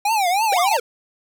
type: tone with vibrato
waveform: square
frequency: 795 Hz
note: G5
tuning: 24 cents sharp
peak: -17 dBFS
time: 0.05-0.77 s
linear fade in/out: 5 ms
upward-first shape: triangle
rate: 3.2 Hz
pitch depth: 260 cents each way
type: linear two-way sweep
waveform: square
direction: up then down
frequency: 440 to 1244.5 to 440 Hz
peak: -21 dBFS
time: 0.52-0.8 s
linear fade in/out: 5 ms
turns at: 0.6 s
effects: none